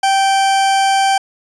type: tone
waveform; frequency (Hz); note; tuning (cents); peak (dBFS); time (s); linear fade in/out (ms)
40% pulse; 780; G5; -9; -10; 0.03-1.18; 5
effects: resampled to 22050 Hz + 8-bit